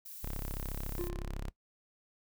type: noise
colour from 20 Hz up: violet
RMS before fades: -47 dBFS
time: 0.05-1.09 s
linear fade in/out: 10 ms
type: tone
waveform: sawtooth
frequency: 33.92 Hz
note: C#1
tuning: 37 cents flat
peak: -33 dBFS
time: 0.23-1.5 s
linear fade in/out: 10 ms
type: tone with exponential decay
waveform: triangle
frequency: 350 Hz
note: F4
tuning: 4 cents sharp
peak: -31 dBFS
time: 0.99-1.5 s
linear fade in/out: 2 ms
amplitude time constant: 110 ms
effects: noise-tail reverb RT60 0.1 s tail -19 dB re dry